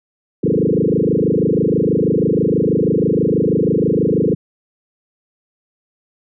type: tone with frequency modulation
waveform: sine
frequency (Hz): 309.7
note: D#4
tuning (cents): -8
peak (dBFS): -12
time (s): 0.43-4.35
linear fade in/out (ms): 10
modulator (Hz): 26.2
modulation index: 6.6
effects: none